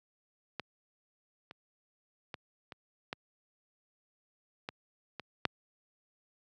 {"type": "clicks", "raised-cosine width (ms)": 0.3, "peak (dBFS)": [-20, -30, -23, -28, -20, -21, -24, -11], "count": 8, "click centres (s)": [0.597, 1.511, 2.342, 2.722, 3.129, 4.689, 5.197, 5.453], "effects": ["high-pass 100 Hz 12 dB/octave"]}